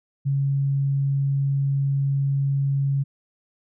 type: tone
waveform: sine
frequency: 138.5 Hz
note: C#3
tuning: 1 cent flat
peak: -19 dBFS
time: 0.25-3.04 s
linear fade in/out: 20 ms
effects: none